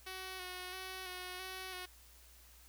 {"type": "tone with vibrato", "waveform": "5% pulse", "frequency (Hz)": 370, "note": "F#4", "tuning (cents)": 0, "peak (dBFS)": -32, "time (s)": [0.06, 1.86], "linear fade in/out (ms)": 10, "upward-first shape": "square", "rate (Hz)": 1.5, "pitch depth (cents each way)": 24, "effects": ["added 60 Hz sine -61 dBFS peak until 2.68 s", "white hiss -62 dBFS RMS until 2.68 s"]}